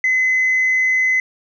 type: tone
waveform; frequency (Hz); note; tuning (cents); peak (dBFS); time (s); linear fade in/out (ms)
sine; 2035; C7; -49; -12; 0.04-1.2; 2
effects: tanh soft clip ceiling -10 dBFS